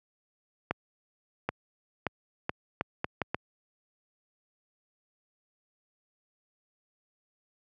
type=accelerating click train; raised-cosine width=0.5 ms; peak=-13 dBFS; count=8; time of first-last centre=0.71-3.345 s; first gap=780 ms; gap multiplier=0.74; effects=high-pass 80 Hz 12 dB/octave